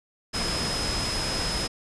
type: tone in noise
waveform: sine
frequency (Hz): 5100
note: D#8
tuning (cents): +42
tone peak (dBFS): -30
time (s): 0.33-1.68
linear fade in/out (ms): 20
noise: pink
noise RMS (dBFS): -29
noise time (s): 0.33-1.68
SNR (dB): -4
effects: resampled to 24000 Hz